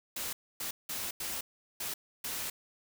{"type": "noise bursts at uneven times", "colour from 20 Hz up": "white", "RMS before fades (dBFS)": -37, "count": 6, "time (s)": [[0.16, 0.33], [0.6, 0.71], [0.89, 1.11], [1.2, 1.41], [1.8, 1.94], [2.24, 2.5]], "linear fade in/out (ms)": 5, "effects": []}